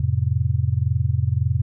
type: chord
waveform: sine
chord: F major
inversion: none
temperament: just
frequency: 87.31 / 109.13 / 130.96 Hz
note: F2 / A2 / C3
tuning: 0 / -14 / +2 cents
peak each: -22 dBFS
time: 0-1.62 s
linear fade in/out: 5 ms
effects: none